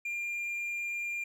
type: tone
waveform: triangle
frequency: 2397 Hz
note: D7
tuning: 35 cents sharp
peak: -31 dBFS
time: 0.05-1.24 s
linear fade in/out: 5 ms
effects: none